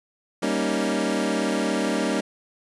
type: chord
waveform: 25% pulse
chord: Eb dominant seventh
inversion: first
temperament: equal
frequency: 196 / 233.1 / 277.2 / 311.1 Hz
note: G3 / Bb3 / Db4 / Eb4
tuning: 0 / 0 / 0 / 0 cents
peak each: -24 dBFS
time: 0.42-2.21 s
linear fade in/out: 10 ms
effects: resampled to 24000 Hz